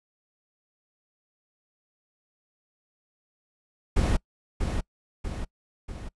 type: noise with echo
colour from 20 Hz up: brown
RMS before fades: -22 dBFS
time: 3.96-4.17 s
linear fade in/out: 10 ms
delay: 640 ms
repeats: 3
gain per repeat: -5 dB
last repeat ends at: 6.09 s
effects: noise-tail reverb RT60 0.1 s tail -25 dB re dry + resampled to 24000 Hz